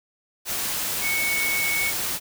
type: tone in noise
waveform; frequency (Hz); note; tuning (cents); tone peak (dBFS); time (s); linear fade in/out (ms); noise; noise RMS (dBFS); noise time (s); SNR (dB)
sine; 2217; C#7; 0; -23; 1.01-1.93; 50; white; -27; 0.45-2.2; +1
effects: none